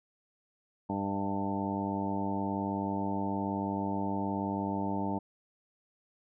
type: harmonic tone with a mistuned harmonic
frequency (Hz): 98.9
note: G2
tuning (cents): +16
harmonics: 1 / 2 / 3 / 4 / 5 / 6 / 7 / 8 / 9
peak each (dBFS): -41 / -34 / -36 / -43 / -45 / -43 / -43 / -43 / -37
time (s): 0.89-5.19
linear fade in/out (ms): 10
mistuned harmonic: 6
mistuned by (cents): +36
effects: none